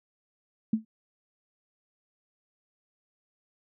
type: tone with exponential decay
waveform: sine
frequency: 220 Hz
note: A3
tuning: in tune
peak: -18 dBFS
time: 0.73-0.85 s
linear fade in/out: 5 ms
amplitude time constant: 24 ms
effects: none